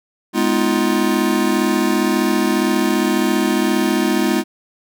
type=chord; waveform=square; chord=F half-diminished seventh; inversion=first; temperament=just; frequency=209.5 / 251.4 / 314.3 / 349.2 Hz; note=Ab3 / Cb4 / Eb4 / F4; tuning=+15 / +31 / +18 / 0 cents; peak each=-21 dBFS; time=0.33-4.44 s; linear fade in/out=50 ms; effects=none